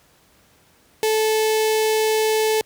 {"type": "tone with notch filter", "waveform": "sawtooth", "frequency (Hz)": 436.1, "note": "A4", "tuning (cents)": -15, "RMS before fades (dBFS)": -19, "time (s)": [1.03, 2.61], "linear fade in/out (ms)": 0, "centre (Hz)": 1300, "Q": 1.4, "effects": ["pink hiss -56 dBFS RMS until 2.65 s", "high-pass 60 Hz 12 dB/octave"]}